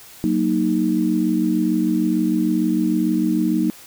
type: chord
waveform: sine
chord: D# minor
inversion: first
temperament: just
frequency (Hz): 186.68 / 233.3 / 311.1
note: F#3 / A#3 / D#4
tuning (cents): +16 / +2 / 0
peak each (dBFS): -22 / -21 / -19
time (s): 0.24-3.7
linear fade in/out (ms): 0
effects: white hiss -43 dBFS RMS until 3.86 s